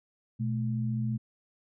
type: tone pair together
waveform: sine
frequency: 121.76 / 216.5 Hz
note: B2 / A3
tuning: -24 / -28 cents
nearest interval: minor seventh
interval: 996 cents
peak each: -29 / -32 dBFS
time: 0.39-1.18 s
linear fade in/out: 20 ms
effects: none